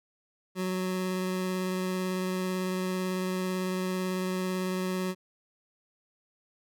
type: tone with vibrato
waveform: 25% pulse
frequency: 185 Hz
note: F#3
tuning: in tune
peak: -25 dBFS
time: 0.55-5.15 s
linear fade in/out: 50 ms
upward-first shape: sine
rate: 18 Hz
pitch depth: 10 cents each way
effects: none